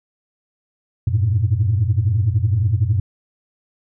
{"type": "tone cluster", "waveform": "sine", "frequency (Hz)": [92.5, 105.6, 116.4], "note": ["F#2", "G#2", "A#2"], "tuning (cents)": [0, 29, -2], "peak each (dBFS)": -18, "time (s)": [1.07, 3], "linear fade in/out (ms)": 5, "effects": ["tanh soft clip ceiling -8 dBFS"]}